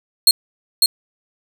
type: tone with echo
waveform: sawtooth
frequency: 4259 Hz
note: C8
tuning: 30 cents sharp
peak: -4 dBFS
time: 0.27-0.31 s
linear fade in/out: 2 ms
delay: 550 ms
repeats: 1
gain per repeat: -3 dB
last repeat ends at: 0.86 s
effects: none